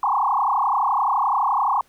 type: tone with frequency modulation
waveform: sine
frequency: 959 Hz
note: A#5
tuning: 49 cents sharp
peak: -17 dBFS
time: 0.03-1.81 s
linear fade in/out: 2 ms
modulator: 31.7 Hz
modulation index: 5.5
effects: pink hiss -59 dBFS RMS until 1.88 s